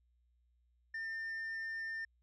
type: tone with tanh clipping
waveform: triangle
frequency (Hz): 1802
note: A6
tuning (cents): +41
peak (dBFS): -39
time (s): 0.94-2.05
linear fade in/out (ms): 5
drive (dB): 7
effects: added 60 Hz sine -70 dBFS peak until 2.22 s